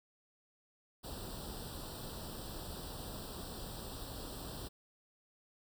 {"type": "noise with comb filter", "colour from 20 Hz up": "pink", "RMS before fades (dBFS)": -45, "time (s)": [1.03, 4.69], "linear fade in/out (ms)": 20, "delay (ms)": 0.23, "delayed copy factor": 0.9, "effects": []}